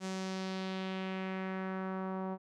sawtooth tone with low-pass filter sweep, 189 Hz, F#3, 37 cents sharp, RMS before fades -38 dBFS, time 0-2.38 s, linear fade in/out 50 ms, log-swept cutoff 7300 to 910 Hz, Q 1.7, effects none

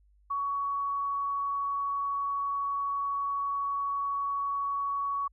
sine tone, 1122 Hz, C#6, 21 cents sharp, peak -28 dBFS, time 0.3-5.28 s, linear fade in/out 10 ms, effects added 50 Hz sine -60 dBFS peak until 5.32 s

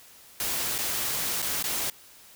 white noise with dropouts, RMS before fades -29 dBFS, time 0.4-1.9 s, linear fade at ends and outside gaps 2 ms, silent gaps 0.781-0.786 / 1.42-1.425 / 1.627-1.64 s, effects white hiss -52 dBFS RMS until 2.35 s

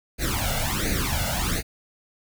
pink noise with flanger, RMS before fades -25 dBFS, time 0.18-1.63 s, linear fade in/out 50 ms, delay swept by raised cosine 0.46 to 1.44 ms, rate 1.4 Hz, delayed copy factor +0.9, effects none

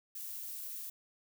violet noise, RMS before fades -43 dBFS, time 0.15-0.9 s, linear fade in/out 5 ms, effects none

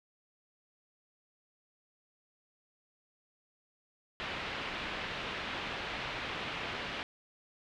white low-pass noise, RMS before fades -39 dBFS, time 4.2-7.03 s, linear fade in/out 0 ms, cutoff 3200 Hz, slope 24 dB/octave, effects none

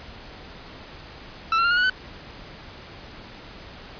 40% pulse tone with pitch steps, 1326 / 1360.9 / 1396.8 / 1433.5 / 1471.3 / 1510 Hz, E6 / F6 / F6 / F6 / F#6 / F#6, +10 / -45 / 0 / +45 / -10 / +35 cents, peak -17 dBFS, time 1.52-1.898 s, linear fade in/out 2 ms, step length 63 ms, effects pink hiss -42 dBFS RMS until 3.99 s + resampled to 11025 Hz

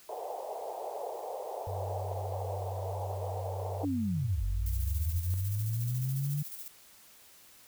white band-pass noise, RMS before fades -39 dBFS, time 0.09-3.85 s, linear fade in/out 2 ms, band 440 to 830 Hz, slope 48 dB/octave
sine tone with pitch glide, 95.5 to 92.67 Hz, G2 to F#2, -45 to +3 cents, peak -35 dBFS, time 1.67-5.34 s, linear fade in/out 0 ms, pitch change -52 cents, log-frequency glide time 3.93-4.8 s
sine linear two-way sweep, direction down then up, 300 to 44.84 to 149.4 Hz, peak -29 dBFS, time 3.83-6.43 s, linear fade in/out 10 ms, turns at 4.44 s
violet noise with tremolo, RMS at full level -42 dBFS, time 4.66-6.68 s, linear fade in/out 2 ms, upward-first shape square, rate 14 Hz, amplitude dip 45%
effects white hiss -57 dBFS RMS until 7.67 s

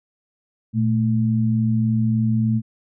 sine tone pair together, 116.54 / 220 Hz, A#2 / A3, 0 / 0 cents, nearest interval major seventh, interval 1100 cents, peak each -19 dBFS, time 0.73-2.62 s, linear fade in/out 50 ms, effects none

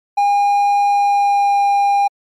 triangle tone with pitch glide, 811 to 804.5 Hz, G#5 to G5, -41 to +45 cents, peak -9 dBFS, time 0.17-2.08 s, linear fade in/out 10 ms, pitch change -14 cents, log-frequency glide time 0.87-1.62 s, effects MP3 64 kbps

